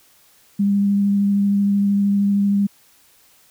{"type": "tone with vibrato", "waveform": "sine", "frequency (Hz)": 200.7, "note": "G3", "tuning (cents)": 41, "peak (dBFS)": -14, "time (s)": [0.59, 2.67], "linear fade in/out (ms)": 10, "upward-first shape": "triangle", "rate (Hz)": 13, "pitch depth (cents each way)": 13, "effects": ["white hiss -54 dBFS RMS until 3.5 s"]}